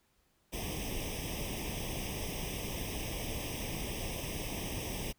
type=noise with comb filter; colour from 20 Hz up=pink; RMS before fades=-38 dBFS; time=0.52-5.13 s; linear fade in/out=20 ms; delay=0.35 ms; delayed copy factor=+1; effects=pink hiss -73 dBFS RMS until 5.18 s